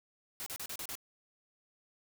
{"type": "noise bursts", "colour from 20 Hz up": "white", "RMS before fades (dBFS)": -41, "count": 6, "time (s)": [0.4, 0.953], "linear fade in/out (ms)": 0, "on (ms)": 63, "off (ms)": 35, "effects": []}